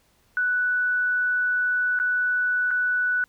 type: tone with dropouts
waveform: sine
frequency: 1483 Hz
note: F#6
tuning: 4 cents sharp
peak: -20 dBFS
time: 0.37-3.24 s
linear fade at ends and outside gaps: 1 ms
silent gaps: 1.99-1.999 / 2.707-2.712 s
effects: pink hiss -63 dBFS RMS until 3.28 s